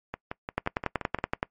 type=two click trains; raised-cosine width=0.5 ms; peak=-17 / -10 dBFS; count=7 / 10; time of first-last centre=0.14-1.187 / 0.58-1.429 s; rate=5.73 / 10.6 Hz; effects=noise-tail reverb RT60 0.1 s tail -23 dB re dry + MP3 48 kbps